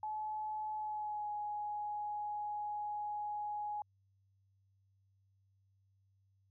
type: tone with pitch glide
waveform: sine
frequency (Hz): 857 to 835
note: A5 to G#5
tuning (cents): -46 to +9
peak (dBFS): -37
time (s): 0.03-3.82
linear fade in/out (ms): 2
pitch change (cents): -45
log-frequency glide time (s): 0.75-1.3
effects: added 97 Hz sine -70 dBFS peak until 6.5 s